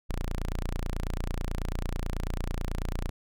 sawtooth tone, 29.14 Hz, A#0, in tune, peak -25 dBFS, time 0.09-3.1 s, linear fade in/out 10 ms, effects none

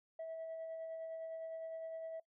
sine tone with tremolo, 650 Hz, E5, 24 cents flat, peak -39 dBFS, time 0.19-2.2 s, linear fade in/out 5 ms, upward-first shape sine, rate 9.8 Hz, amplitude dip 30%, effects noise-tail reverb RT60 0.1 s tail -22 dB re dry + tanh soft clip ceiling -40 dBFS

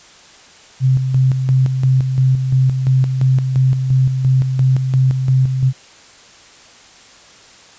sine tone with tremolo, 130.81 Hz, C3, in tune, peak -9 dBFS, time 0.8-5.73 s, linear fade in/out 50 ms, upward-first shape square, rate 2.9 Hz, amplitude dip 50%, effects white hiss -43 dBFS RMS until 7.78 s + resampled to 16000 Hz

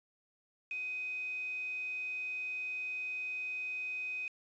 sine tone with quantisation, 2510 Hz, D#7, 15 cents sharp, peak -36 dBFS, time 0.71-4.28 s, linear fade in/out 2 ms, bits 8, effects resampled to 16000 Hz

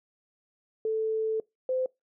sine tone pair in turn, 440 / 514.9 Hz, A4 / C5, 0 / -28 cents, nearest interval minor third, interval 272 cents, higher second, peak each -25 dBFS, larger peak neither, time 0.85-1.4 / 1.69-1.86 s, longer first, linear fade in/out 2 ms, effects noise-tail reverb RT60 0.2 s tail -24 dB re dry

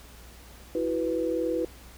sine chord, E suspended second, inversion none, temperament equal, 329.6 / 370 / 493.9 Hz, E4 / F#4 / B4, 0 / 0 / 0 cents, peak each -29 / -32 / -28 dBFS, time 0.75-1.65 s, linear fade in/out 2 ms, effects added 60 Hz sine -49 dBFS peak until 1.97 s + pink hiss -51 dBFS RMS until 1.97 s

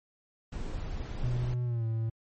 brown noise, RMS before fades -35 dBFS, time 0.52-1.54 s, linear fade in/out 5 ms
triangle tone with pitch glide, 122.7 to 112.52 Hz, B2 to A2, -11 to +39 cents, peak -26 dBFS, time 1.23-2.1 s, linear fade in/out 10 ms, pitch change -150 cents, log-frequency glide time 1.64-1.86 s
effects MP3 32 kbps

